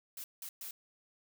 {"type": "noise bursts at uneven times", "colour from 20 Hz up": "blue", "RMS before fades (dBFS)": -44, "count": 3, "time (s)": [[0.17, 0.24], [0.42, 0.49], [0.61, 0.71]], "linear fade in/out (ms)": 2, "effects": []}